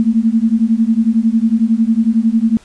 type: beating tone pair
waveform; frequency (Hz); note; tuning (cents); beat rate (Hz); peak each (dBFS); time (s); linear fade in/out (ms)
sine; 220 / 231; A3 / A#3; 0 / -16; 11; -13; 0-2.57; 0
effects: pink hiss -46 dBFS RMS until 2.64 s + resampled to 22050 Hz